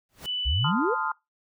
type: noise with exponential growth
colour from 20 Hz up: pink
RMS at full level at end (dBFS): -36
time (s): 0.09-0.26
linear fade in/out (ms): 1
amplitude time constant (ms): 35
type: tone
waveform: sine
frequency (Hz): 2982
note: F#7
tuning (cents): +13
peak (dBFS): -27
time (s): 0.24-0.72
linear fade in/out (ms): 50
type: exponential sweep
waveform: sine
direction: up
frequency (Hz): 56.4 to 538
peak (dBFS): -23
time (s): 0.45-0.95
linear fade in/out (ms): 20
type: chord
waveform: sine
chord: F dominant seventh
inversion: first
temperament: equal with one note detuned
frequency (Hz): 880 / 1027.9 / 1244.5 / 1396.9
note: A5 / C6 / Eb6 / F6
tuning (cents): 0 / -31 / 0 / 0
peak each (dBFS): -31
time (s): 0.64-1.12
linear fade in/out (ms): 5
effects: noise-tail reverb RT60 0.2 s tail -22 dB re dry